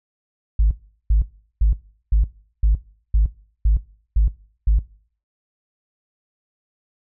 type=tone bursts; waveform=sine; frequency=52 Hz; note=G#1; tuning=3 cents sharp; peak=-10 dBFS; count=9; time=0.59-4.79 s; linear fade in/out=5 ms; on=120 ms; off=390 ms; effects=noise-tail reverb RT60 0.5 s tail -21 dB re dry + tanh soft clip ceiling -9 dBFS